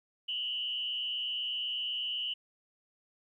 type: tone with frequency modulation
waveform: sine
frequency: 2960 Hz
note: F#7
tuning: in tune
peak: -32 dBFS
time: 0.28-2.34 s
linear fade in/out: 10 ms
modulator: 128 Hz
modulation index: 0.9
effects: 12-bit